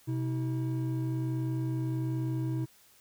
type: tone pair together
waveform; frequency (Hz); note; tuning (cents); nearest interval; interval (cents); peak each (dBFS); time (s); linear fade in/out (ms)
triangle; 127.55 / 321.4; C3 / E4; -44 / -44; octave + major third; 1600; -28 / -33; 0.07-2.66; 20
effects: white hiss -61 dBFS RMS until 3 s